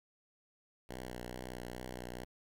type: tone with vibrato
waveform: 5% pulse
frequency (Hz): 61.74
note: B1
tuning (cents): 0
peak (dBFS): -32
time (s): 0.89-2.25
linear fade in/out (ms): 5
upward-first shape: sine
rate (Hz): 2.3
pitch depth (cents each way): 36
effects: 10-bit